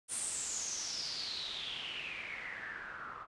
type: noise with low-pass filter sweep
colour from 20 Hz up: white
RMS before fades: -41 dBFS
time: 0.08-3.27 s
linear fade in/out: 50 ms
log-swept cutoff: 9400 to 1200 Hz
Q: 7.7
effects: resampled to 24000 Hz